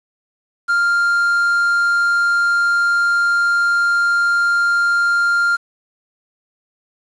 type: tone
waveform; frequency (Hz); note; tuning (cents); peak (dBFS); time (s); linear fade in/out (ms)
triangle; 1396.9; F6; 0; -11; 0.68-5.57; 20
effects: resampled to 22050 Hz + 7-bit